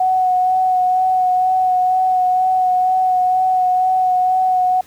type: tone with vibrato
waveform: sine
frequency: 740 Hz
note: F#5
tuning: in tune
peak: -12 dBFS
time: 0-4.81 s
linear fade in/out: 5 ms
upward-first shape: sine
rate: 2.1 Hz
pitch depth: 17 cents each way
effects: pink hiss -47 dBFS RMS until 4.86 s + high-pass 60 Hz 12 dB/octave